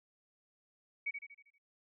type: tone with echo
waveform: sine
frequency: 2256 Hz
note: C#7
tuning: 30 cents sharp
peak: -33 dBFS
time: 1.06-1.11 s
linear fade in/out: 10 ms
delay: 79 ms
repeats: 6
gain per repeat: -6 dB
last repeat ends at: 1.584 s
effects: none